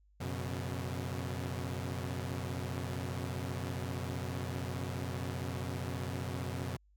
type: chord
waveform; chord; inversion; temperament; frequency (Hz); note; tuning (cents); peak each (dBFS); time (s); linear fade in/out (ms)
sawtooth; F# suspended fourth; none; equal with one note detuned; 90.91 / 123.47 / 138.59; F#2 / B2 / C#3; -30 / 0 / 0; -35 / -36 / -39; 0.2-6.77; 10
effects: added 50 Hz sine -63 dBFS peak until 6.96 s